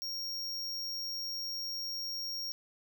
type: tone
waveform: square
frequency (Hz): 5570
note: F8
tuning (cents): -5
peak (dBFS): -36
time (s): 0.02-2.52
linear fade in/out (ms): 0
effects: none